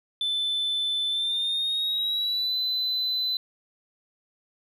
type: tone with pitch glide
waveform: sine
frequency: 3520 to 4020 Hz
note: A7 to B7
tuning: 0 to +30 cents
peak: -22 dBFS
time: 0.21-3.37 s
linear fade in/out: 2 ms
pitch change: +230 cents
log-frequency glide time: 1.09-2.56 s
effects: tanh soft clip ceiling -22 dBFS